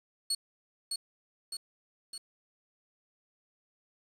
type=tone with echo; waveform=30% pulse; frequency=4367 Hz; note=C#8; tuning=27 cents flat; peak=-25 dBFS; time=0.3-0.35 s; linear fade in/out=5 ms; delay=610 ms; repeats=3; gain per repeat=-4 dB; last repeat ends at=2.18 s; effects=resampled to 32000 Hz + 9-bit